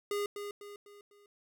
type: tone with echo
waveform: square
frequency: 408.9 Hz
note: G#4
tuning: 27 cents flat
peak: -32 dBFS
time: 0.11-0.26 s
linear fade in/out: 2 ms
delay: 250 ms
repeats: 4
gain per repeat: -7 dB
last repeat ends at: 1.26 s
effects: none